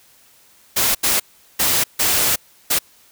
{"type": "noise bursts at uneven times", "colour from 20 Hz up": "white", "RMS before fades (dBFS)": -17, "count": 5, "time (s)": [[0.76, 0.95], [1.03, 1.2], [1.59, 1.84], [1.99, 2.36], [2.7, 2.79]], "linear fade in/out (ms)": 10, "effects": ["white hiss -52 dBFS RMS until 3.11 s"]}